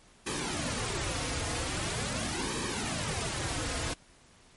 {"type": "noise with flanger", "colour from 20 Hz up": "pink", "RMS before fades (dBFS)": -33, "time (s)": [0.26, 3.94], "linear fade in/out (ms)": 10, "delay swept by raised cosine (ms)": [1.4, 5.2], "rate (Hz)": 0.43, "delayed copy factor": -0.7, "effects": ["pink hiss -59 dBFS RMS until 4.56 s", "MP3 48 kbps"]}